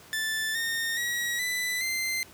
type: tone with pitch steps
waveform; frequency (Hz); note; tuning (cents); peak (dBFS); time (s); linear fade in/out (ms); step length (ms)
sawtooth; 1760 / 1834.7 / 1912.7 / 1993.9 / 2079; A6 / A#6 / A#6 / B6 / C7; 0 / -28 / +44 / +16 / -12; -24; 0.13-2.23; 0; 420
effects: pink hiss -51 dBFS RMS until 2.33 s + high-pass 80 Hz 12 dB/octave